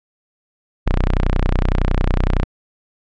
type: tone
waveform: sawtooth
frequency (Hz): 30.86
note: B0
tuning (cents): 0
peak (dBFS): -10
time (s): 0.86-2.44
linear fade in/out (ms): 10
effects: low-pass 3000 Hz 12 dB/octave